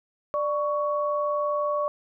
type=tone pair together; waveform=sine; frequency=591.3 / 1117 Hz; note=D5 / C#6; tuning=+12 / +13 cents; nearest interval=major seventh; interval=1101 cents; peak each=-25 / -27 dBFS; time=0.34-1.88 s; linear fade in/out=0 ms; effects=none